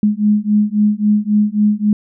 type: beating tone pair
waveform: sine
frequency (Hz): 207.7 / 211.4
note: G#3 / G#3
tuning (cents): 0 / +31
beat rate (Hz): 3.7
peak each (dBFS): -14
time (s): 0.03-1.93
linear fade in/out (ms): 2
effects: none